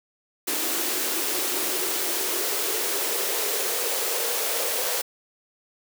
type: noise with high-pass filter sweep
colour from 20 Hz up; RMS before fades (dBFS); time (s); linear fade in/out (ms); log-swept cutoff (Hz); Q
white; -26; 0.47-5.02; 10; 320 to 500; 4.6
effects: none